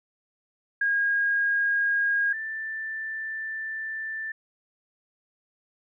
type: tone pair in turn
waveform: sine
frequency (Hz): 1631 / 1770.7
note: G#6 / A6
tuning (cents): -32 / +10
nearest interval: minor second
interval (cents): 142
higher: second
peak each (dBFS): -21 / -30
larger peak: first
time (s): 0.81-2.33 / 2.33-4.32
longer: second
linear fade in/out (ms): 5
effects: none